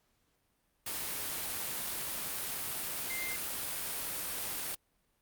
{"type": "tone in noise", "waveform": "sine", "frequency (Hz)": 2093, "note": "C7", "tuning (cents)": 0, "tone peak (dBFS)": -38, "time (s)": [3.1, 3.36], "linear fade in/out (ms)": 5, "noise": "white", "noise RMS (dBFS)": -37, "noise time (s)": [0.86, 4.75], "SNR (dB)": -4, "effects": ["pink hiss -75 dBFS RMS until 5.21 s", "Opus 48 kbps"]}